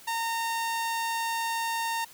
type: tone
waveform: sawtooth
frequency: 917 Hz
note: A#5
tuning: 29 cents flat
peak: -24 dBFS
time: 0.07-2.05 s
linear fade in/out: 10 ms
effects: white hiss -51 dBFS RMS until 2.13 s